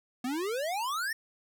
square exponential sweep, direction up, 239.3 to 1868 Hz, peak -31 dBFS, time 0.24-1.13 s, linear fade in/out 5 ms, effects none

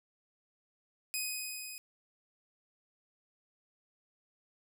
10% pulse tone with level ramp, 2506 Hz, D#7, 12 cents sharp, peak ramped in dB -24 to -35 dBFS, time 1.14-1.78 s, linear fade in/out 0 ms, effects none

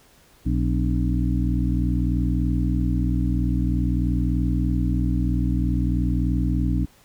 harmonic tone with a mistuned harmonic, 60.5 Hz, B1, 35 cents flat, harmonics 1 / 2 / 3 / 4 / 5, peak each -22 / -25 / -27 / -28 / -29 dBFS, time 0.45-6.86 s, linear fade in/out 20 ms, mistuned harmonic 4, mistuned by +120 cents, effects pink hiss -55 dBFS RMS until 7.04 s

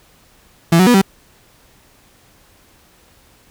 35% pulse tone with pitch steps, 167.4 / 185.6 / 244 / 193.6 Hz, E3 / F#3 / B3 / G3, +27 / +6 / -21 / -21 cents, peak -6 dBFS, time 0.72-1.016 s, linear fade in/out 5 ms, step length 74 ms, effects pink hiss -51 dBFS RMS until 3.5 s

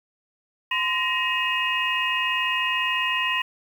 sine tone cluster, 1027 / 1881 / 2547 / 2839 Hz, C6 / A#6 / D#7 / F7, -33 / +15 / +40 / +28 cents, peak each -27 dBFS, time 0.71-3.42 s, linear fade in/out 5 ms, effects 8-bit

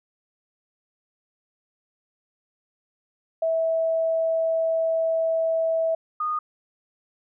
sine tone pair in turn, 652 / 1230.8 Hz, E5 / D#6, -19 / -19 cents, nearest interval major seventh, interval 1100 cents, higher second, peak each -20 / -23 dBFS, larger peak first, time 3.42-5.95 / 6.2-6.39 s, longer first, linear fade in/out 5 ms, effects none

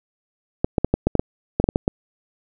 clicks, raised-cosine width 2 ms, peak -3 dBFS, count 12, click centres 0.645 / 0.782 / 0.846 / 0.94 / 1.07 / 1.153 / 1.195 / 1.6 / 1.641 / 1.689 / 1.759 / 1.879 s, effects none

